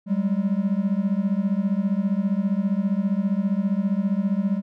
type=beating tone pair; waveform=triangle; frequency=190 / 205 Hz; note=F#3 / G#3; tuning=+46 / -22 cents; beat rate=15 Hz; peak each=-21 dBFS; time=0.06-4.62 s; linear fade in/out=50 ms; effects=none